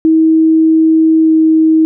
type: tone with pitch glide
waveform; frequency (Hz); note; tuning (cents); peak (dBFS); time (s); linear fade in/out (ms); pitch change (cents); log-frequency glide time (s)
sine; 320 to 318; D#4 to D#4; +49 to +38; -5; 0.05-1.85; 0; -11; 1.22-1.31
effects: none